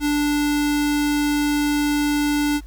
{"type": "tone with notch filter", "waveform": "square", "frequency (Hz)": 293.3, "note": "D4", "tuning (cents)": -2, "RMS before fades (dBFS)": -20, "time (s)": [0, 2.61], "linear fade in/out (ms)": 50, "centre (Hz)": 590, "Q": 0.92, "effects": ["added 52 Hz sine -35 dBFS peak until 2.66 s", "pink hiss -56 dBFS RMS until 2.66 s"]}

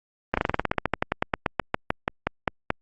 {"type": "slowing click train", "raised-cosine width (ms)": 0.5, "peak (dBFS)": -6, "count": 24, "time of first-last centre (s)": [0.34, 2.704], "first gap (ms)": 34, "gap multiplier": 1.09, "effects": ["Opus 24 kbps"]}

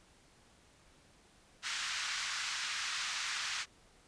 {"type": "band-pass noise", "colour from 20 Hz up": "pink", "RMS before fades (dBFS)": -38, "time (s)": [1.62, 3.66], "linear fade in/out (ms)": 50, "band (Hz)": [1300, 6900], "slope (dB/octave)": 24, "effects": ["pink hiss -64 dBFS RMS until 4.07 s", "resampled to 22050 Hz"]}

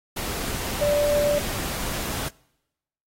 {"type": "tone in noise", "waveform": "sine", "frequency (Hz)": 585, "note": "D5", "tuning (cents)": -7, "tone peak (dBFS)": -18, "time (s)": [0.81, 1.39], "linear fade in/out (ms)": 10, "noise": "pink", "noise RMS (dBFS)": -30, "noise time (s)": [0.16, 2.29], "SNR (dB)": 9, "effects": ["noise-tail reverb RT60 0.9 s tail -25 dB re dry", "AAC 48 kbps"]}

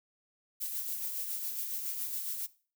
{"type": "noise with tremolo", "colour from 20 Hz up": "violet", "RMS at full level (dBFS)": -35, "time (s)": [0.6, 2.47], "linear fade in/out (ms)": 20, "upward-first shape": "sine", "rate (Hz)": 7.2, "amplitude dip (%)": 40, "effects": ["noise-tail reverb RT60 0.4 s tail -19 dB re dry"]}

